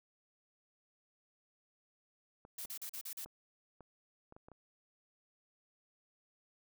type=clicks; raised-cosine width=1 ms; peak=-40 dBFS; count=8; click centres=2.451 / 2.651 / 3.26 / 3.807 / 4.324 / 4.365 / 4.485 / 4.517 s
type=noise bursts; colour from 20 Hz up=blue; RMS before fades=-44 dBFS; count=6; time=2.58-3.249 s; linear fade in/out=5 ms; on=79 ms; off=39 ms
effects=none